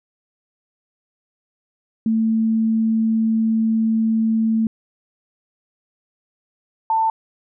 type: tone pair in turn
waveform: sine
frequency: 222.9 / 891.6 Hz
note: A3 / A5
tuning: +23 / +23 cents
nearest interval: 2 octaves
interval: 2400 cents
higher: second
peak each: -15 dBFS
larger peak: neither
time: 2.06-4.67 / 6.9-7.1 s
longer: first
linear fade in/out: 2 ms
effects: none